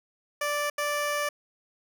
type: tone bursts at uneven times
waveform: 15% pulse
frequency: 586 Hz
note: D5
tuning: 4 cents flat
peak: -20 dBFS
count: 2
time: 0.41-0.7 / 0.78-1.29 s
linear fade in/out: 5 ms
effects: none